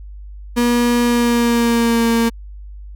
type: tone with pitch glide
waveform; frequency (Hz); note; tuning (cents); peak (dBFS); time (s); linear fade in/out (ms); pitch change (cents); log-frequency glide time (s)
35% pulse; 240 to 230.6; B3 to A#3; -49 to -19; -11; 0.56-2.3; 20; -70; 1.03-2.08
effects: added 50 Hz sine -31 dBFS peak until 2.95 s